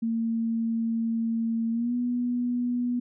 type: tone with pitch glide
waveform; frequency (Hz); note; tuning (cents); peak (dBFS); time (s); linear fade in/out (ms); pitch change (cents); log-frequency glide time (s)
sine; 227.8 to 244.1; A#3 to B3; -40 to -20; -24; 0.02-3; 10; +120; 1.71-1.94
effects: none